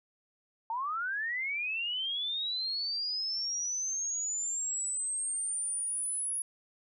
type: linear sweep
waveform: sine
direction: up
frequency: 880 to 10520 Hz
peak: -31 dBFS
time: 0.7-6.42 s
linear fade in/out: 2 ms
effects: none